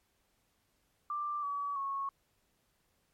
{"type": "tone with pitch steps", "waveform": "sine", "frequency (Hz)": [1181, 1140.1, 1100.6], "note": ["D6", "C#6", "C#6"], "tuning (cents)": [9, 48, -13], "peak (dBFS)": -33, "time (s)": [1.1, 2.09], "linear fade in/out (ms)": 2, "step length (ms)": 330, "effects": ["pink hiss -75 dBFS RMS until 3.13 s", "MP3 64 kbps"]}